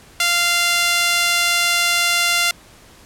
sawtooth tone with high-pass filter, 694 Hz, F5, 11 cents flat, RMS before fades -17 dBFS, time 0.2-2.51 s, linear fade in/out 2 ms, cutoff 2000 Hz, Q 0.88, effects pink hiss -46 dBFS RMS until 3.05 s + low-pass 12000 Hz 12 dB/octave

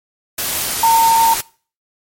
sine tone in noise, 910 Hz, A#5, 42 cents flat, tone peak -8 dBFS, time 0.83-1.34 s, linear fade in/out 5 ms, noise white, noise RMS -20 dBFS, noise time 0.38-1.41 s, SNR +9 dB, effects noise-tail reverb RT60 0.4 s tail -22 dB re dry + MP3 64 kbps

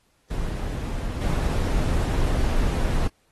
brown noise with level steps, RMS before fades -28 / -22 dBFS, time 0.3-3.08 s, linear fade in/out 10 ms, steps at 1.21 s, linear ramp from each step 10 ms, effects pink hiss -66 dBFS RMS until 3.31 s + AAC 32 kbps

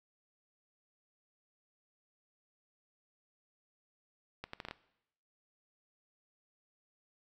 accelerating click train, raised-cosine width 0.3 ms, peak -25 dBFS, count 6, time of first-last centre 4.44-4.711 s, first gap 94 ms, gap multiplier 0.72, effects noise-tail reverb RT60 0.8 s tail -18 dB re dry

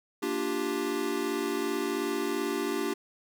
square chord, G minor seventh, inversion first, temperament equal, 233.1 / 293.7 / 349.2 / 392 Hz, Bb3 / D4 / F4 / G4, 0 / 0 / 0 / 0 cents, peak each -39 / -34 / -35 / -33 dBFS, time 0.22-2.94 s, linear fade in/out 10 ms, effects none

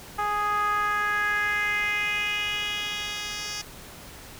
10% pulse tone with band-pass filter sweep, 415.3 Hz, G#4, in tune, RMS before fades -27 dBFS, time 0.18-3.62 s, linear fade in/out 10 ms, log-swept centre 1000 to 4800 Hz, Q 3.4, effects pink hiss -44 dBFS RMS until 4.39 s

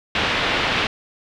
white low-pass noise, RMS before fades -21 dBFS, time 0.15-0.87 s, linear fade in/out 2 ms, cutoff 3400 Hz, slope 24 dB/octave, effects none

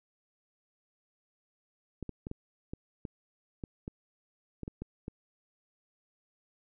clicks, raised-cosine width 3 ms, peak -25 dBFS, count 12, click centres 2.027 / 2.093 / 2.269 / 2.314 / 2.735 / 3.052 / 3.638 / 3.879 / 4.633 / 4.679 / 4.82 / 5.081 s, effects none

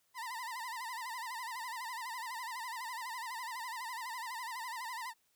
30% pulse tone with vibrato, 957 Hz, A#5, 45 cents sharp, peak -37 dBFS, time 0.14-5.14 s, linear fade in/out 50 ms, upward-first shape sine, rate 12 Hz, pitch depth 130 cents each way, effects white hiss -75 dBFS RMS until 5.35 s

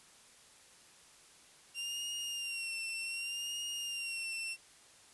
sawtooth tone with vibrato, 2771 Hz, F7, 14 cents flat, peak -34 dBFS, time 1.74-4.57 s, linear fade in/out 50 ms, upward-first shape sine, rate 0.66 Hz, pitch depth 50 cents each way, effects white hiss -60 dBFS RMS until 5.13 s + resampled to 24000 Hz

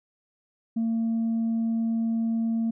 sine tone, 227.3 Hz, A#3, 43 cents flat, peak -21 dBFS, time 0.76-2.71 s, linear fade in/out 10 ms, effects tanh soft clip ceiling -21 dBFS

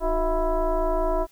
sine tone with frequency modulation, 310.6 Hz, D#4, 3 cents flat, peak -20 dBFS, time 0-1.27 s, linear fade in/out 50 ms, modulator 338 Hz, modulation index 2, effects white hiss -59 dBFS RMS until 1.31 s

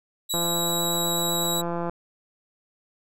20% pulse tone with vibrato, 3874 Hz, B7, 34 cents flat, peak -19 dBFS, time 0.29-1.62 s, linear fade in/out 20 ms, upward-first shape sine, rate 8 Hz, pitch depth 15 cents each way
click train, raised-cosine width 1 ms, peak -16 dBFS, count 267, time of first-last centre 0.34-1.896 s, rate 171 Hz
effects none

